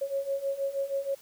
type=beating tone pair; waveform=sine; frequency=547 / 553.3 Hz; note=C#5 / C#5; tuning=-23 / -3 cents; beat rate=6.3 Hz; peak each=-33 / -30 dBFS; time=0.01-1.15 s; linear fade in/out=10 ms; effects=white hiss -55 dBFS RMS until 1.21 s